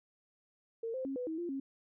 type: tone with pitch steps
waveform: sine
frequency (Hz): 456.3 / 520 / 271.4 / 496.9 / 320.3 / 346 / 271.5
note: A#4 / C5 / C#4 / B4 / E4 / F4 / C#4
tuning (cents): -37 / -11 / -36 / +11 / -50 / -16 / -36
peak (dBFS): -35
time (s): 0.83-1.6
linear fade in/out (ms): 5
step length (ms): 110
effects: none